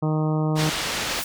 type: harmonic tone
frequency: 155 Hz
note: D#3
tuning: 6 cents flat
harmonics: 1 / 2 / 3 / 4 / 5 / 6 / 7 / 8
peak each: -21 / -27 / -31 / -33 / -35 / -37 / -38 / -39 dBFS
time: 0.02-0.7 s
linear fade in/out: 10 ms
type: low-pass noise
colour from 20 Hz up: white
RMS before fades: -27 dBFS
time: 0.55-1.24 s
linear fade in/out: 50 ms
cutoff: 4700 Hz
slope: 12 dB/octave
type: noise with exponential growth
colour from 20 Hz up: blue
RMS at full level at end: -29 dBFS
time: 0.92-1.24 s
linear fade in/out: 2 ms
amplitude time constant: 69 ms
effects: none